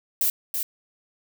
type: noise with echo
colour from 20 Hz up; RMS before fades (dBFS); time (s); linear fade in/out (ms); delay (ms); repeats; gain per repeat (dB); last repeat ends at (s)
violet; -22; 0.21-0.3; 2; 330; 1; -5; 0.63
effects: none